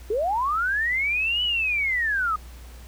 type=linear two-way sweep; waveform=sine; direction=up then down; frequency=392 to 2987 to 1223 Hz; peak=-21 dBFS; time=0.1-2.36 s; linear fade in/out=5 ms; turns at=1.43 s; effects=added 60 Hz sine -40 dBFS peak until 2.87 s + pink hiss -50 dBFS RMS until 2.87 s